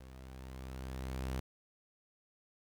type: tone with level ramp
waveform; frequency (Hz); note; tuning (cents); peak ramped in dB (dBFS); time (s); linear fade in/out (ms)
sawtooth; 65; C2; -11; -47 to -31; 0-1.4; 5
effects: 11-bit